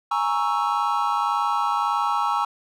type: chord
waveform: triangle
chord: A# half-diminished seventh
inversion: third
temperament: equal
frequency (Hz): 830.6 / 932.3 / 1108.7 / 1318.5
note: G#5 / A#5 / C#6 / E6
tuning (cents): 0 / 0 / 0 / 0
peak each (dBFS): -24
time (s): 0.11-2.45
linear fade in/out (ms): 5
effects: none